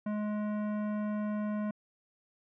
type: tone with hard clipping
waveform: sine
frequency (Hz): 210.3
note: G#3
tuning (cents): +22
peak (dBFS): -33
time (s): 0.06-1.71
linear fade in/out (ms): 5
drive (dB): 16
effects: low-pass 2000 Hz 12 dB/octave